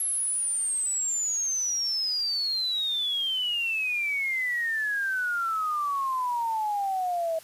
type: exponential sweep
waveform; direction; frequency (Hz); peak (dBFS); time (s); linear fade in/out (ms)
sine; down; 11270 to 640; -25; 0-7.39; 5
effects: white hiss -50 dBFS RMS until 7.43 s + resampled to 32000 Hz